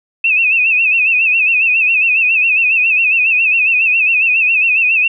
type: tone with vibrato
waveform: sine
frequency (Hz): 2599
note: E7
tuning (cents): -25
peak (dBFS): -9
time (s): 0.24-5.08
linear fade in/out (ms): 5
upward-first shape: sine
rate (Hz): 7.3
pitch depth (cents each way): 94
effects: none